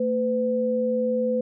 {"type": "tone pair together", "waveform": "sine", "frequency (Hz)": [225.8, 505], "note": ["A3", "B4"], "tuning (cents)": [45, 39], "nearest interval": "octave + major second", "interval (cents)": 1394, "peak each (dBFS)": [-26, -22], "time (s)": [0, 1.41], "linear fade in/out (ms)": 5, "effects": []}